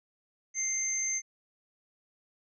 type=tone pair together; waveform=sine; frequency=2093 / 6272 Hz; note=C7 / G8; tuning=0 / 0 cents; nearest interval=octave + perfect fifth; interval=1900 cents; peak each=-37 / -29 dBFS; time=0.54-1.22 s; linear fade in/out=50 ms; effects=none